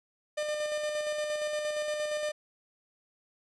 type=tone with tremolo; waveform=45% pulse; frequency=602 Hz; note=D5; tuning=43 cents sharp; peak=-29 dBFS; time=0.37-2.32 s; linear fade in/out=10 ms; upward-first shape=square; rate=8.6 Hz; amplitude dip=30%; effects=resampled to 22050 Hz